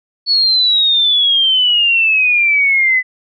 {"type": "exponential sweep", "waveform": "sine", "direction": "down", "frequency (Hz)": [4435, 2000], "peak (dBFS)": -9, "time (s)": [0.26, 3.03], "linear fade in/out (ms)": 50, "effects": []}